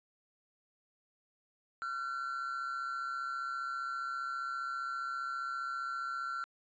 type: tone pair together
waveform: triangle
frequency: 1366 / 1501 Hz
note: F6 / F#6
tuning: -39 / +24 cents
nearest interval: major second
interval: 163 cents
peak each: -34 / -40 dBFS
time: 1.82-6.44 s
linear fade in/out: 0 ms
effects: tanh soft clip ceiling -27 dBFS + resampled to 16000 Hz